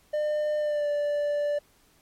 triangle tone with pitch glide, 602 to 584.9 Hz, D5 to D5, +43 to -7 cents, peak -22 dBFS, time 0.13-1.59 s, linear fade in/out 10 ms, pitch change -50 cents, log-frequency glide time 0.59-0.88 s, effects pink hiss -62 dBFS RMS until 2.01 s + MP3 64 kbps

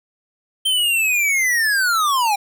square linear sweep, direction down, 3136 to 784 Hz, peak -16 dBFS, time 0.65-2.36 s, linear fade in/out 10 ms, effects none

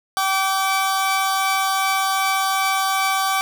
sawtooth tone pair together, 771 / 1155.2 Hz, G5 / D6, -29 / -29 cents, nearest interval perfect fifth, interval 700 cents, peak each -17 dBFS, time 0.17-3.41 s, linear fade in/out 0 ms, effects none

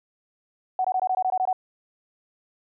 sine tone bursts, 746 Hz, F#5, 14 cents sharp, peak -20 dBFS, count 10, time 0.79-1.529 s, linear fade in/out 2 ms, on 55 ms, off 21 ms, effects none

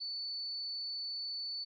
sine tone, 4483 Hz, C#8, 19 cents sharp, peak -37 dBFS, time 0-1.65 s, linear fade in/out 20 ms, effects none

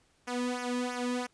sawtooth tone with flanger, 246.9 Hz, B3, in tune, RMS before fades -33 dBFS, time 0.27-1.27 s, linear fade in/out 10 ms, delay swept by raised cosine 0.24 to 1.44 ms, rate 3 Hz, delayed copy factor -0.8, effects pink hiss -68 dBFS RMS until 1.33 s + resampled to 22050 Hz

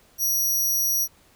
15% pulse tone, 5780 Hz, F#8, 41 cents flat, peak -15 dBFS, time 0.18-1.08 s, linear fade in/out 50 ms, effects pink hiss -57 dBFS RMS until 1.35 s

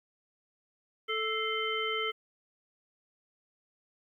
harmonic tone with a mistuned harmonic, 440 Hz, A4, in tune, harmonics 1 / 3 / 5 / 7, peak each -35 / -35 / -35 / -35 dBFS, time 1.08-2.12 s, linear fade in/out 20 ms, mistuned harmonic 5, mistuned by -85 cents, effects 11-bit

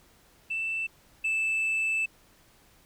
sine tone pair in turn, 2659 / 2635 Hz, E7 / E7, +14 / -1 cents, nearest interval unison, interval 15 cents, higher first, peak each -27 / -22 dBFS, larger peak second, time 0.5-0.87 / 1.24-2.06 s, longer second, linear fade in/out 10 ms, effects tanh soft clip ceiling -24 dBFS + pink hiss -60 dBFS RMS until 2.85 s

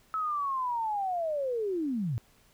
sine linear sweep, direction down, 1304 to 104.2 Hz, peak -28 dBFS, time 0.14-2.18 s, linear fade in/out 0 ms, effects pink hiss -63 dBFS RMS until 2.53 s

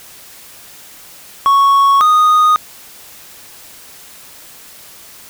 triangle tone pair in turn, 1108.7 / 1238.4 Hz, C#6 / D#6, 0 / -9 cents, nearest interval major second, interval 191 cents, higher second, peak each -5 dBFS, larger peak neither, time 1.46-2.01 / 2.01-2.56 s, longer neither, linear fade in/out 0 ms, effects white hiss -38 dBFS RMS until 5.29 s

